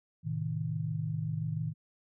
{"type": "chord", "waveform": "sine", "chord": "A diminished", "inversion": "none", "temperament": "equal with one note detuned", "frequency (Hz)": [110, 130.81, 156.92], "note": ["A2", "C3", "Eb3"], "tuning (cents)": [0, 0, 15], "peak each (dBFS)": [-36, -39, -33], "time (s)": [0.23, 1.74], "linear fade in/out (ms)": 50, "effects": []}